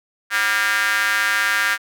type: tone with high-pass filter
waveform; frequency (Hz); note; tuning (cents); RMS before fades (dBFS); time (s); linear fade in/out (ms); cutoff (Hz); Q
square; 107.7; A2; -37; -19; 0.3-1.78; 50; 1600; 4.2
effects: none